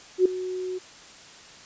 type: tone with ADSR envelope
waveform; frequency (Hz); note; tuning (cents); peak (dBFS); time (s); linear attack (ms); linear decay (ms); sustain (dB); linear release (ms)
sine; 368.7; F#4; -6; -12; 0.18-0.79; 74; 4; -16; 17
effects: white hiss -47 dBFS RMS until 1.65 s + resampled to 16000 Hz